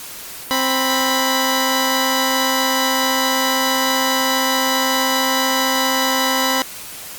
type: tone pair together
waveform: 10% pulse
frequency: 263.1 / 987.8 Hz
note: C4 / B5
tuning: +10 / 0 cents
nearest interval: octave + major seventh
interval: 2290 cents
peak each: -10 dBFS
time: 0.51-6.62 s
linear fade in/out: 0 ms
effects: white hiss -33 dBFS RMS until 7.18 s + Opus 48 kbps